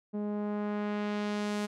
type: tone with low-pass filter sweep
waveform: sawtooth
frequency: 207.7 Hz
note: G#3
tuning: in tune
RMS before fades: -33 dBFS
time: 0.13-1.67 s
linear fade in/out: 20 ms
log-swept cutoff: 510 to 10000 Hz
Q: 0.73
effects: none